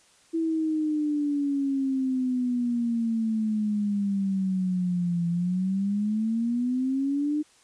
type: exponential two-way sweep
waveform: sine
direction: down then up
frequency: 329.6 to 169.9 to 304.5 Hz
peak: -23 dBFS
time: 0.33-7.43 s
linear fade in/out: 20 ms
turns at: 5.28 s
effects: white hiss -59 dBFS RMS until 7.63 s + resampled to 22050 Hz